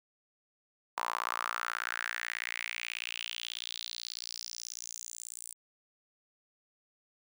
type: tone with high-pass filter sweep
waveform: sawtooth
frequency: 58.27 Hz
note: A#1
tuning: in tune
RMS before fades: -39 dBFS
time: 0.97-5.54 s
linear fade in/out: 5 ms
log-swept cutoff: 970 to 8700 Hz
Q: 4.3
effects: none